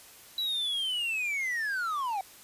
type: linear sweep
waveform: triangle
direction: down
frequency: 3951 to 747 Hz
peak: -27 dBFS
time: 0.38-2.21 s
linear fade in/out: 2 ms
effects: white hiss -52 dBFS RMS until 2.43 s + resampled to 32000 Hz